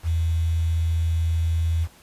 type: tone with quantisation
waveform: sine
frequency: 82.41 Hz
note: E2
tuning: in tune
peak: -19 dBFS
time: 0.03-1.88 s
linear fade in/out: 50 ms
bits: 7
effects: pink hiss -52 dBFS RMS until 2.02 s + resampled to 32000 Hz